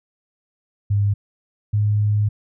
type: tone pair in turn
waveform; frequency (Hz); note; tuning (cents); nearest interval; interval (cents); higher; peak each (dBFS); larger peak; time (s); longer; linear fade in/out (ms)
sine; 101.6 / 104.64; G#2 / G#2; -38 / +14; minor second; 52; second; -15; neither; 0.9-1.14 / 1.73-2.29; second; 10
effects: none